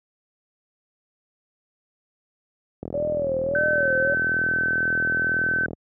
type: click train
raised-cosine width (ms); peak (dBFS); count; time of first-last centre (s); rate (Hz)
2; -18; 120; 2.83-5.732; 41
type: tone with vibrato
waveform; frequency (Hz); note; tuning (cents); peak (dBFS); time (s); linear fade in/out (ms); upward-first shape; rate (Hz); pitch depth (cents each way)
sine; 564; C#5; +30; -22; 2.94-4.14; 2; sine; 1.7; 120
type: tone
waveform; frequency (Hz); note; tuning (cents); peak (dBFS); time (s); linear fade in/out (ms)
sine; 1534; G6; -38; -20; 3.55-5.66; 2
effects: high-pass 80 Hz 12 dB/octave